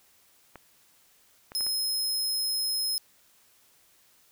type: clicks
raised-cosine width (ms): 0.5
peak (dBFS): -28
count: 4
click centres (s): 0.557 / 1.519 / 1.608 / 1.666
type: tone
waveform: sawtooth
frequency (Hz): 5140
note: E8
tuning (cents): -45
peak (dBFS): -24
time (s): 1.55-2.98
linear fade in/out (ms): 0
effects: white hiss -62 dBFS RMS until 4.31 s